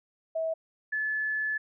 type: tone pair in turn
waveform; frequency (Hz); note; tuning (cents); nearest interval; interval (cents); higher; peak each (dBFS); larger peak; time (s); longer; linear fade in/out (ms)
sine; 647 / 1727.3; E5 / A6; -32 / -32; octave + perfect fourth; 1700; second; -27; neither; 0.35-0.54 / 0.92-1.58; second; 10
effects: none